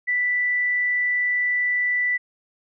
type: tone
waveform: sine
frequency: 1975.5 Hz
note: B6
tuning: in tune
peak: -19 dBFS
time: 0.07-2.18 s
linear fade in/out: 20 ms
effects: none